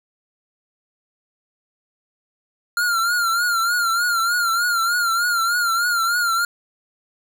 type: tone with vibrato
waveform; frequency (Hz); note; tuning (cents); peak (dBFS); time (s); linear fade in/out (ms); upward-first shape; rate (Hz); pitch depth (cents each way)
square; 1396.9; F6; 0; -18; 2.77-6.45; 2; triangle; 3.3; 84
effects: none